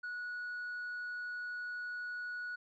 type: tone with tanh clipping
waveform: sine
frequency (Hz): 1464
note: F#6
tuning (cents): -19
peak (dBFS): -39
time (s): 0.03-2.56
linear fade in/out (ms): 10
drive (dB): 1
effects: none